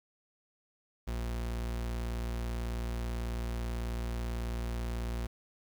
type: tone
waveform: 40% pulse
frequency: 58.27 Hz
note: A#1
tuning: in tune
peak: -32 dBFS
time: 1.07-5.27 s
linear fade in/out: 10 ms
effects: 10-bit